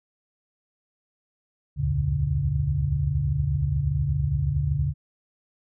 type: tone cluster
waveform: sine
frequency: 67.8 / 76.3 / 89.1 / 116.5 / 141.5 Hz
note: C#2 / D#2 / F2 / A#2 / C#3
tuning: -38 / -33 / +35 / -1 / +36 cents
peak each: -30 / -29 / -30 / -31 / -24 dBFS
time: 1.76-4.94 s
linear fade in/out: 50 ms
effects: none